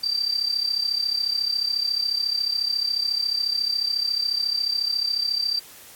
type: tone with amplitude modulation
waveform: sine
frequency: 4677 Hz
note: D8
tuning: 8 cents flat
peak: -18 dBFS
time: 0.03-5.6 s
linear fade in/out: 10 ms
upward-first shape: sine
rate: 34.1 Hz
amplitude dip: 75%
effects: white hiss -46 dBFS RMS until 5.95 s + AAC 64 kbps